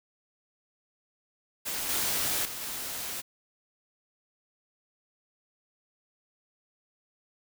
white noise with level steps, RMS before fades -33 / -29 / -38 / -36 dBFS, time 1.65-3.22 s, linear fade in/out 20 ms, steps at 1.89 / 2.45 / 2.61 s, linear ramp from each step 2 ms, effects none

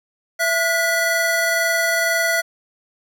square tone cluster, 666 / 1448 / 1976 Hz, E5 / F#6 / B6, +18 / -38 / 0 cents, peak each -22 dBFS, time 0.39-2.42 s, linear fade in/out 20 ms, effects none

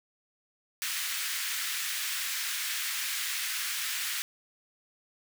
pink high-pass noise, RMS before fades -33 dBFS, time 0.82-4.22 s, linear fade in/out 0 ms, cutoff 1600 Hz, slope 24 dB/octave, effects none

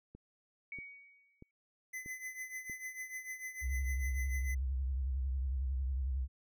click train, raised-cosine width 3 ms, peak -38 dBFS, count 5, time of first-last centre 0.15-2.698 s, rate 1.57 Hz
sine tone with exponential decay, 2248 Hz, C#7, 24 cents sharp, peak -40 dBFS, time 0.72-1.51 s, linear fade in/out 2 ms, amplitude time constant 170 ms
square tone with tremolo, 2028 Hz, B6, 45 cents sharp, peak -39 dBFS, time 1.93-4.55 s, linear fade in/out 10 ms, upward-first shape triangle, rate 6.7 Hz, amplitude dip 80%
sine tone with vibrato, 65.8 Hz, C2, 10 cents sharp, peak -32 dBFS, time 3.61-6.28 s, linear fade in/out 50 ms, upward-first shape triangle, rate 11 Hz, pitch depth 120 cents each way
effects none

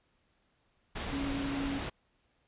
sine tone in noise, 277.2 Hz, C#4, in tune, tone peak -33 dBFS, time 1.12-1.79 s, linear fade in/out 10 ms, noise pink, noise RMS -37 dBFS, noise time 0.95-1.9 s, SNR +1 dB, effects pink hiss -73 dBFS RMS until 2.47 s + resampled to 8000 Hz

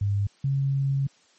sine tone pair in turn, 100.6 / 137.34 Hz, G2 / C#3, +45 / -16 cents, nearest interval perfect fourth, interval 539 cents, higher second, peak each -21 dBFS, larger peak neither, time 0.01-0.27 / 0.44-1.07 s, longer second, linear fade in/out 5 ms, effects white hiss -60 dBFS RMS until 1.38 s + MP3 32 kbps

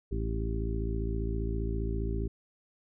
harmonic tone with a mistuned harmonic, 55 Hz, A1, in tune, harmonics 1 / 2 / 3 / 4 / 5 / 6 / 7, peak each -31 / -36 / -42 / -41 / -43 / -42 / -39 dBFS, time 0.11-2.28 s, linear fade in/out 10 ms, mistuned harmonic 7, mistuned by +42 cents, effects none

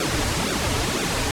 pink noise with flanger, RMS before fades -23 dBFS, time 0-1.31 s, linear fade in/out 2 ms, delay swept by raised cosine 0.97 to 5.87 ms, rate 2 Hz, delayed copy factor -0.9, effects low-pass 9000 Hz 12 dB/octave

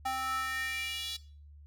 square tone with high-pass filter sweep, 261.6 Hz, C4, in tune, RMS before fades -35 dBFS, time 0.05-1.17 s, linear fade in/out 10 ms, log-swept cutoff 870 to 3800 Hz, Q 4.2, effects noise-tail reverb RT60 0.4 s tail -18 dB re dry + added 73 Hz sine -50 dBFS peak until 1.66 s

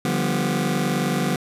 sawtooth chord, G dominant seventh, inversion second, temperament just, 147 / 176.4 / 196 / 245 Hz, D3 / F3 / G3 / B3, +2 / +18 / 0 / -14 cents, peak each -22 dBFS, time 0.05-1.36 s, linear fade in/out 2 ms, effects resampled to 32000 Hz + 9-bit

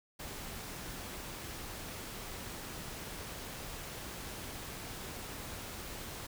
pink noise, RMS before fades -44 dBFS, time 0.19-6.27 s, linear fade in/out 10 ms, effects none

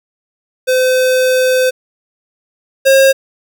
square tone pair in turn, 512 / 538.4 Hz, C5 / C5, -38 / +49 cents, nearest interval minor second, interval 87 cents, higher second, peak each -10 / -6 dBFS, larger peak second, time 0.67-1.71 / 2.85-3.13 s, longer first, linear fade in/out 20 ms, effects none

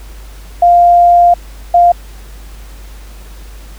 sine tone bursts at uneven times, 698.5 Hz, F5, in tune, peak -3 dBFS, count 2, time 0.62-1.34 / 1.74-1.92 s, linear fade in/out 5 ms, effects added 50 Hz sine -29 dBFS peak until 3.78 s + pink hiss -40 dBFS RMS until 3.78 s

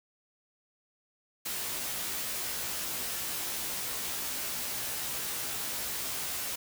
white noise with comb filter, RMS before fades -35 dBFS, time 1.45-6.56 s, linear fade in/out 10 ms, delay 16 ms, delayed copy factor +0.8, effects none

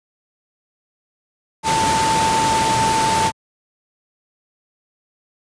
sine tone in noise, 889 Hz, A5, 18 cents sharp, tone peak -16 dBFS, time 1.63-3.32 s, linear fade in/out 50 ms, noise pink, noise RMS -20 dBFS, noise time 1.63-3.32 s, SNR +1 dB, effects high-pass 100 Hz 12 dB/octave + resampled to 22050 Hz

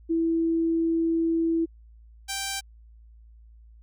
sine / 5% pulse tone pair in turn, 329.6 / 783.9 Hz, E4 / G5, 0 / 0 cents, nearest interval octave + minor third, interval 1500 cents, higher second, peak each -21 / -17 dBFS, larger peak second, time 0.09-1.66 / 2.28-2.61 s, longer first, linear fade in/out 20 ms, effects added 56 Hz sine -48 dBFS peak until 3.82 s

